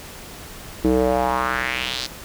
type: tone with band-pass filter sweep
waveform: square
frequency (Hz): 63.4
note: B1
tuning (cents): +46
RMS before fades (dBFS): -21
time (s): 0.84-2.07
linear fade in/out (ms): 10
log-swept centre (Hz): 330 to 4800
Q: 2.8
effects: pink hiss -38 dBFS RMS until 2.24 s